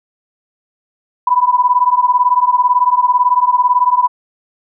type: beating tone pair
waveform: sine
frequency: 982 / 1000 Hz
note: B5 / B5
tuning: -10 / +21 cents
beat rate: 18 Hz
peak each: -12 dBFS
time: 1.27-4.08 s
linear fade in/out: 5 ms
effects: none